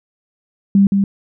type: tone with echo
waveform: sine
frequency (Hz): 197.8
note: G3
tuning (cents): +16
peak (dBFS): -7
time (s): 0.75-0.87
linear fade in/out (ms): 2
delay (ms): 170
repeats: 1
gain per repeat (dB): -4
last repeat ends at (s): 1.04
effects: none